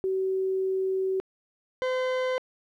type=tone pair in turn; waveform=sine / 40% pulse; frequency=379.9 / 512 Hz; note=F#4 / C5; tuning=+46 / -38 cents; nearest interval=perfect fourth; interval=516 cents; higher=second; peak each=-24 dBFS; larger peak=neither; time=0.04-1.2 / 1.82-2.38 s; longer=first; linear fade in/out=0 ms; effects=low-pass 3000 Hz 12 dB/octave + 11-bit